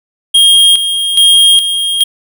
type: tone with tremolo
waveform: square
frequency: 3239 Hz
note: G#7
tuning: 44 cents flat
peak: -4 dBFS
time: 0.34-2.04 s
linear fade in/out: 10 ms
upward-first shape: square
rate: 1.2 Hz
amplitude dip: 60%
effects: none